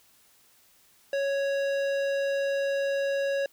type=tone with tanh clipping; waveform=sine; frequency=554.4 Hz; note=C#5; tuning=in tune; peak=-27 dBFS; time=1.13-3.46 s; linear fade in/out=2 ms; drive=16 dB; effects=white hiss -61 dBFS RMS until 3.52 s

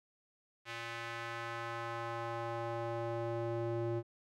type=tone with band-pass filter sweep; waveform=square; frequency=116.54 Hz; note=A#2; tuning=in tune; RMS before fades=-39 dBFS; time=0.65-4.03 s; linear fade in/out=50 ms; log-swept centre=2300 to 360 Hz; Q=1.2; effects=none

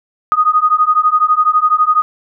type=beating tone pair; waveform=sine; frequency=1237 / 1249 Hz; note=D#6 / D#6; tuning=-10 / +6 cents; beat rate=12 Hz; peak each=-12 dBFS; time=0.32-2.02 s; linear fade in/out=0 ms; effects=none

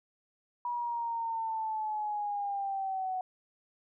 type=linear sweep; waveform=sine; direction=down; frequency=969 to 740 Hz; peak=-31 dBFS; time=0.65-3.21 s; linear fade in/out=2 ms; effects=none

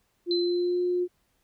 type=tone with pitch glide; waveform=sine; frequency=349 to 357 Hz; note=F4 to F4; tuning=-1 to +38 cents; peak=-23 dBFS; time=0.26-1.08 s; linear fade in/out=50 ms; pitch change=+39 cents; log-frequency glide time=0.39-0.81 s
type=tone with exponential decay; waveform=sine; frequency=4062 Hz; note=B7; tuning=48 cents sharp; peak=-26 dBFS; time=0.31-1 s; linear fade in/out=1 ms; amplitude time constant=150 ms
effects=pink hiss -71 dBFS RMS until 1.43 s

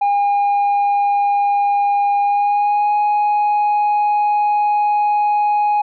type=tone with pitch glide; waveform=sine; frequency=811 to 831.9 Hz; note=G#5 to G#5; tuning=-41 to +3 cents; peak=-10 dBFS; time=0.01-5.82 s; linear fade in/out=10 ms; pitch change=+44 cents; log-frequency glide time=2.21-2.95 s; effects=tanh soft clip ceiling -12 dBFS

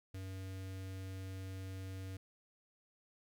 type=tone with notch filter; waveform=square; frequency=95 Hz; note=F#2; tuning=46 cents sharp; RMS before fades=-45 dBFS; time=0.14-2.17 s; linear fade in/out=5 ms; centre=950 Hz; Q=1.4; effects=13-bit

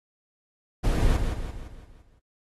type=noise with echo; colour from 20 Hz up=brown; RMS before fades=-22 dBFS; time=0.83-1.18 s; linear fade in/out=20 ms; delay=170 ms; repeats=6; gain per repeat=-6 dB; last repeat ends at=2.2 s; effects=AAC 32 kbps

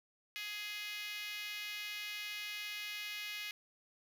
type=tone with high-pass filter; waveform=5% pulse; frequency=417.4 Hz; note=G#4; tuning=9 cents sharp; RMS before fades=-43 dBFS; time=0.36-3.51 s; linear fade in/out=0 ms; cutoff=2200 Hz; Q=2.4; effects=none

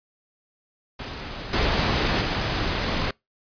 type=noise with level steps; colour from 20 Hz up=pink; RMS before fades=-34 / -22 / -25 dBFS; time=0.99-3.11 s; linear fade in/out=5 ms; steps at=1.53 / 2.21 s; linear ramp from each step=5 ms; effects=noise-tail reverb RT60 0.2 s tail -26 dB re dry + resampled to 11025 Hz

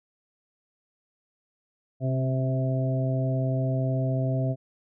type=harmonic tone with a mistuned harmonic; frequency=130.81 Hz; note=C3; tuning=in tune; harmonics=1 / 2 / 3 / 4 / 5; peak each=-24 / -32 / -38 / -38 / -32 dBFS; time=2-4.56 s; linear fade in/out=50 ms; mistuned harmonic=2; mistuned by=+18 cents; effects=none

